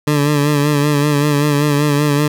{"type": "tone with vibrato", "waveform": "20% pulse", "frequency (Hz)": 146.3, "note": "D3", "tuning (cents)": -6, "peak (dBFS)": -7, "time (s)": [0.07, 2.28], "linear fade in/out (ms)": 5, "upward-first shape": "sine", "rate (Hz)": 5.2, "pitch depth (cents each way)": 44, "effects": []}